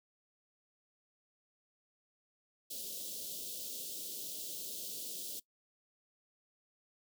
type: band-stop noise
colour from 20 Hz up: white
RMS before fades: -43 dBFS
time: 2.7-5.4 s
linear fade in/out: 10 ms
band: 590 to 3100 Hz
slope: 48 dB/octave
effects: noise-tail reverb RT60 0.1 s tail -20 dB re dry + high-pass 200 Hz 12 dB/octave